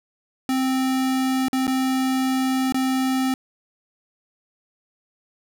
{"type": "tone with dropouts", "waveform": "square", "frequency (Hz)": 261.6, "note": "C4", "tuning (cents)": 0, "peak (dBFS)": -20, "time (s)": [0.49, 3.34], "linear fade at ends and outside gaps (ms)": 1, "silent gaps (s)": [[1.484, 1.53], [1.669, 1.678], [2.723, 2.744]], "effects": []}